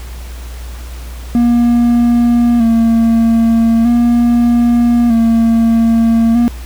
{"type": "tone with vibrato", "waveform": "triangle", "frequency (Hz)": 233.1, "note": "A#3", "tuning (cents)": 0, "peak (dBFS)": -5, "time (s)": [1.35, 6.48], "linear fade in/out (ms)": 0, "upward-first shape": "square", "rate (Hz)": 0.4, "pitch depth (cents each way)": 35, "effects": ["added 60 Hz sine -24 dBFS peak until 6.65 s", "pink hiss -36 dBFS RMS until 6.65 s"]}